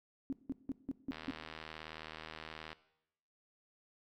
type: tone bursts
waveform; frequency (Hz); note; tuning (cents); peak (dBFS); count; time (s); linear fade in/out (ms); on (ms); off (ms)
sine; 270.7; C#4; -41; -34; 6; 0.3-1.306; 0; 26; 170
type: click train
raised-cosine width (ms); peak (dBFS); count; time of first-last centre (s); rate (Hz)
0.3; -29; 128; 1.12-2.73; 78.9
effects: noise-tail reverb RT60 0.8 s tail -17 dB re dry